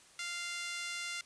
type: tone with high-pass filter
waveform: 5% pulse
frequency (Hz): 696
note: F5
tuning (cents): -6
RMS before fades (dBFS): -40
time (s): 0.19-1.21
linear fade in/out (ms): 2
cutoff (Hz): 1700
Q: 2.9
effects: white hiss -60 dBFS RMS until 1.25 s + resampled to 22050 Hz